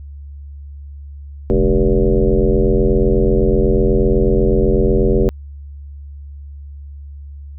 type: tone with frequency modulation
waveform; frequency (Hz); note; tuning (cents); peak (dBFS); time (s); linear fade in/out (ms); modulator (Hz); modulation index
sine; 210.7; G#3; +25; -10; 1.5-5.29; 0; 88.1; 3.3
effects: added 71 Hz sine -30 dBFS peak until 7.58 s